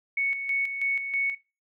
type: tone with tremolo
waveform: sine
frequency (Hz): 2217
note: C#7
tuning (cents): 0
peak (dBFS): -23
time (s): 0.17-1.35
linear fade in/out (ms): 5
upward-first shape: square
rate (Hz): 3.1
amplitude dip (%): 55
effects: noise-tail reverb RT60 0.3 s tail -21 dB re dry